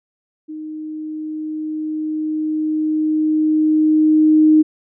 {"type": "tone with level ramp", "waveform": "sine", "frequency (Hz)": 309.8, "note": "D#4", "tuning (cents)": -7, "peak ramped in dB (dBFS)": [-27, -7], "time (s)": [0.48, 4.63], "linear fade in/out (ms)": 20, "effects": []}